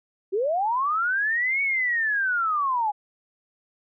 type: linear two-way sweep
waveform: sine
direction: up then down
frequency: 360.6 to 2242 to 811 Hz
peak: -21 dBFS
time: 0.32-2.92 s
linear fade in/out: 20 ms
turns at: 1.62 s
effects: none